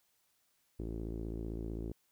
sawtooth tone with low-pass filter, 55.6 Hz, A1, 19 cents sharp, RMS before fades -40 dBFS, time 0.79-1.92 s, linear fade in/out 5 ms, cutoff 360 Hz, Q 3.4, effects white hiss -75 dBFS RMS until 2.11 s

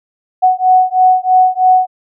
sine beating tone pair, 740 / 743.1 Hz, F#5 / F#5, 0 / +7 cents, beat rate 3.1 Hz, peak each -10 dBFS, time 0.42-1.87 s, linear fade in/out 20 ms, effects none

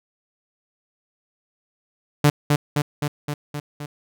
sawtooth tone with echo, 146.83 Hz, D3, in tune, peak -8 dBFS, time 2.24-2.3 s, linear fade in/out 5 ms, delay 260 ms, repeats 6, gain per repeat -3 dB, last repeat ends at 3.86 s, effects none

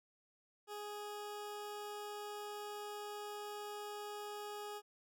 20% pulse tone, 415.3 Hz, G#4, in tune, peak -39 dBFS, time 0.67-4.82 s, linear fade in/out 50 ms, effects none

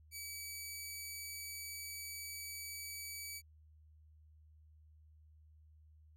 10% pulse tone, 2286 Hz, D7, 47 cents flat, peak -35 dBFS, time 0.11-3.42 s, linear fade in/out 50 ms, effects added 77 Hz sine -60 dBFS peak until 6.16 s

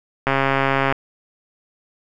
click train, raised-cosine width 0.5 ms, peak -3 dBFS, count 90, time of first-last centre 0.27-0.924 s, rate 136 Hz, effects none

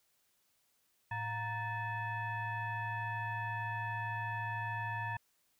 sine tone with frequency modulation, 932.3 Hz, A#5, in tune, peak -35 dBFS, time 1.11-5.17 s, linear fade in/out 5 ms, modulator 822 Hz, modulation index 1.3, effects white hiss -75 dBFS RMS until 5.59 s

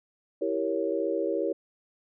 sine chord, E diminished seventh, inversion none, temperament equal, 329.6 / 392 / 466.2 / 554.4 Hz, E4 / G4 / Bb4 / Db5, 0 / 0 / 0 / 0 cents, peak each -31 dBFS, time 0.41-1.53 s, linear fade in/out 10 ms, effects none

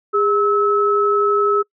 sine tone pair together, 408.4 / 1296.6 Hz, G#4 / E6, -29 / -29 cents, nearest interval octave + minor sixth, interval 2000 cents, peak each -16 dBFS, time 0.13-1.63 s, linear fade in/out 20 ms, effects noise-tail reverb RT60 0.1 s tail -26 dB re dry

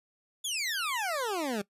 20% pulse exponential sweep, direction down, 3520 to 192 Hz, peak -25 dBFS, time 0.44-1.62 s, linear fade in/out 10 ms, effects noise-tail reverb RT60 0.1 s tail -20 dB re dry + resampled to 32000 Hz

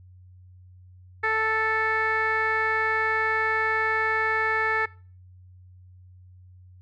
15% pulse tone with low-pass filter, 440 Hz, A4, in tune, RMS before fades -24 dBFS, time 1.23-4.86 s, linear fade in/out 10 ms, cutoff 2000 Hz, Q 6.1, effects noise-tail reverb RT60 0.4 s tail -22 dB re dry + added 91 Hz sine -47 dBFS peak until 6.81 s

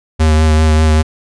square tone with vibrato, 78.1 Hz, D#2, 7 cents sharp, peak -8 dBFS, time 0.19-1.03 s, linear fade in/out 20 ms, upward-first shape triangle, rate 5.1 Hz, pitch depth 25 cents each way, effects resampled to 22050 Hz

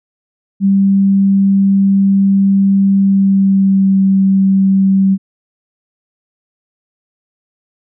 sine tone with pitch glide, 196 to 193.19 Hz, G3 to G3, 0 to -25 cents, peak -7 dBFS, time 0.6-5.18 s, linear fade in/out 50 ms, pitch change -25 cents, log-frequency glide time 2.97-3.96 s, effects none

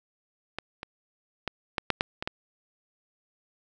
clicks, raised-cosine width 0.3 ms, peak -16 / -20 / -13 / -10 / -6 / -7 / -16 / -13 dBFS, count 8, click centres 0.586 / 0.831 / 1.477 / 1.782 / 1.903 / 2.009 / 2.225 / 2.275 s, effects none

